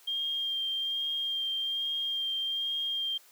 sine tone with vibrato, 3200 Hz, G7, 35 cents sharp, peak -29 dBFS, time 0.07-3.18 s, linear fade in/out 10 ms, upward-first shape sine, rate 1.2 Hz, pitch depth 15 cents each way, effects white hiss -58 dBFS RMS until 3.31 s + high-pass 400 Hz 12 dB/octave

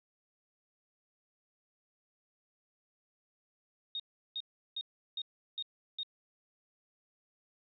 sine tone bursts, 3712 Hz, A#7, 8 cents flat, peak -35 dBFS, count 6, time 3.95-6.032 s, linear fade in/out 2 ms, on 47 ms, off 360 ms, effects none

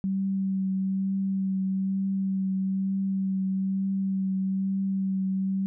sine tone with vibrato, 192.2 Hz, G3, 34 cents flat, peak -24 dBFS, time 0.04-5.66 s, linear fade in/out 0 ms, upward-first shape triangle, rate 1.1 Hz, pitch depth 18 cents each way, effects none

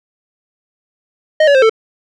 square tone with pitch steps, 621 / 568 / 526 / 444.4 Hz, D#5 / C#5 / C5 / A4, -3 / +42 / +9 / +17 cents, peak -7 dBFS, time 1.4-1.696 s, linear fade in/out 5 ms, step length 74 ms, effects low-pass 3000 Hz 12 dB/octave

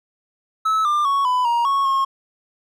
triangle tone with pitch steps, 1300 / 1194 / 1111 / 1000 / 943 / 1104 / 1082 Hz, E6 / D6 / C#6 / B5 / A#5 / C#6 / C#6, -24 / +28 / +4 / +21 / +20 / -7 / -42 cents, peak -14 dBFS, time 0.65-2.05 s, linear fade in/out 10 ms, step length 200 ms, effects none

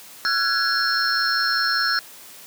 sine tone cluster, 1355 / 1480 / 1660 / 4271 / 5350 Hz, E6 / F#6 / G#6 / C8 / E8, +47 / 0 / -1 / +35 / +25 cents, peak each -25 dBFS, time 0.25-1.99 s, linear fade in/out 0 ms, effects white hiss -43 dBFS RMS until 2.46 s + high-pass 150 Hz 12 dB/octave

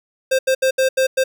square tone bursts at uneven times, 525 Hz, C5, 6 cents sharp, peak -14 dBFS, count 6, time 0.31-0.39 / 0.47-0.55 / 0.62-0.71 / 0.78-0.89 / 0.97-1.07 / 1.17-1.24 s, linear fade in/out 10 ms, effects none

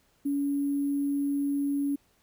sine tone with sample-and-hold, 282.6 Hz, C#4, 34 cents sharp, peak -25 dBFS, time 0.25-1.96 s, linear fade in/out 10 ms, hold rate 11025 Hz, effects pink hiss -67 dBFS RMS until 2.22 s

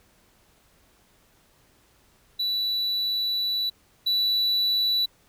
triangle tone pair in turn, 3951 / 3951 Hz, B7 / B7, 0 / 0 cents, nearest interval unison, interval 0 cents, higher neither, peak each -22 / -19 dBFS, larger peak second, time 2.39-3.7 / 4.06-5.06 s, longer first, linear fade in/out 10 ms, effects pink hiss -61 dBFS RMS until 5.28 s

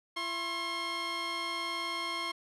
15% pulse tone pair together, 337.5 / 1071.5 Hz, E4 / C6, +41 / +41 cents, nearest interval octave + minor sixth, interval 2000 cents, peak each -35 / -27 dBFS, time 0.16-2.32 s, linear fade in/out 10 ms, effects low-pass 7000 Hz 12 dB/octave

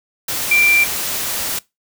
sine tone in noise, 2360 Hz, D7, 8 cents sharp, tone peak -10 dBFS, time 0.51-0.84 s, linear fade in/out 5 ms, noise white, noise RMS -22 dBFS, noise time 0.28-1.59 s, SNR +9 dB, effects noise-tail reverb RT60 0.2 s tail -21 dB re dry

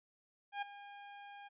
sawtooth tone with ADSR envelope, 810 Hz, G#5, 43 cents flat, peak -31 dBFS, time 0.52-1.49 s, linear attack 100 ms, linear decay 11 ms, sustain -15 dB, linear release 21 ms, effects resampled to 8000 Hz

